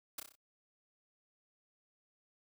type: noise with echo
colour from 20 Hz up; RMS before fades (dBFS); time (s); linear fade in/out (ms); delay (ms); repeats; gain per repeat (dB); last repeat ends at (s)
white; -41; 0.18-0.2; 5; 31; 5; -5; 0.355
effects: noise-tail reverb RT60 0.1 s tail -26 dB re dry + high-pass 80 Hz 12 dB/octave